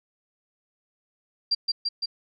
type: tone with echo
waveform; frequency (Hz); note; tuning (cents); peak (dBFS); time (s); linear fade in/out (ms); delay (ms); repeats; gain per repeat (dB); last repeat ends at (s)
sine; 4739; D8; +15; -19; 1.51-1.55; 10; 170; 3; -2; 2.06
effects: none